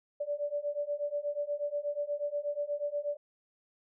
sine beating tone pair, 578 / 586.3 Hz, D5 / D5, -28 / -3 cents, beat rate 8.3 Hz, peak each -35 / -34 dBFS, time 0.2-3.17 s, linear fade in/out 10 ms, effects none

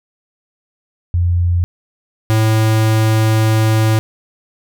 sine / square tone pair in turn, 87.31 / 110 Hz, F2 / A2, 0 / 0 cents, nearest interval major third, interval 400 cents, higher second, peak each -11 dBFS, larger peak neither, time 1.14-1.64 / 2.3-3.99 s, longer second, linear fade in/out 0 ms, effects none

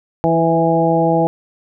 harmonic tone with a mistuned harmonic, 164.81 Hz, E3, in tune, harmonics 1 / 2 / 3 / 4 / 5, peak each -18 / -18 / -18 / -18 / -18 dBFS, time 0.24-1.27 s, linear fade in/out 0 ms, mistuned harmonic 3, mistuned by +16 cents, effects none

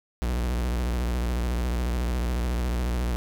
45% pulse tone with vibrato, 60.1 Hz, B1, 46 cents flat, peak -24 dBFS, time 0.22-3.16 s, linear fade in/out 0 ms, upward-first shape square, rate 14 Hz, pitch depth 100 cents each way, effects none

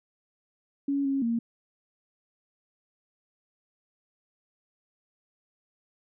sine tone with pitch steps, 279.9 / 273.4 / 232 Hz, C#4 / C#4 / A#3, +17 / -24 / -8 cents, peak -24 dBFS, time 0.88-1.39 s, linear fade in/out 5 ms, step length 170 ms, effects none

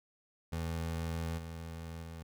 25% pulse tone with level steps, 82.41 Hz, E2, in tune, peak -31 / -38 / -40 dBFS, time 0.52-2.23 s, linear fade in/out 10 ms, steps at 1.37 / 2.02 s, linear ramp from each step 20 ms, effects none

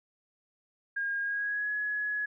sine tone with pitch glide, 1622 to 1687 Hz, G#6 to G#6, -41 to +27 cents, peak -29 dBFS, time 0.96-2.26 s, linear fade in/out 10 ms, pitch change +68 cents, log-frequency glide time 1.21-1.71 s, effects none

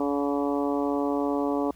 harmonic tone with a mistuned harmonic, 142.6 Hz, C#3, 49 cents sharp, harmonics 2 / 3 / 4 / 5 / 6 / 7 / 8, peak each -26 / -30 / -32 / -34 / -36 / -37 / -38 dBFS, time 0-1.71 s, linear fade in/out 2 ms, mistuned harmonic 7, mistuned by -19 cents, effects added 60 Hz sine -53 dBFS peak until 1.75 s + pink hiss -58 dBFS RMS until 1.75 s

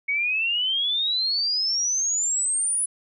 sine exponential sweep, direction up, 2217 to 10080 Hz, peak -21 dBFS, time 0.08-2.86 s, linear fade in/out 10 ms, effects none

